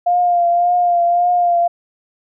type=tone with vibrato; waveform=sine; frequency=701 Hz; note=F5; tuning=6 cents sharp; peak=-11 dBFS; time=0.06-1.68 s; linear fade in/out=10 ms; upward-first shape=triangle; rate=1.8 Hz; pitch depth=34 cents each way; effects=none